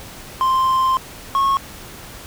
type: tone pair in turn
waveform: triangle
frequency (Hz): 1046.5 / 1092.8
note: C6 / C#6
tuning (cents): 0 / -25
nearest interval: minor second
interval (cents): 75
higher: second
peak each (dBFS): -12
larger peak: neither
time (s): 0.41-0.97 / 1.35-1.57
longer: first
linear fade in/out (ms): 0
effects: pink hiss -37 dBFS RMS until 2.26 s